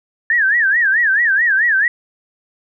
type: tone with vibrato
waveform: sine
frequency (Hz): 1727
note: A6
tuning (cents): -33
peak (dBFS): -11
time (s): 0.3-1.88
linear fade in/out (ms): 2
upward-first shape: sine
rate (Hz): 4.6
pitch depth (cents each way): 200
effects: none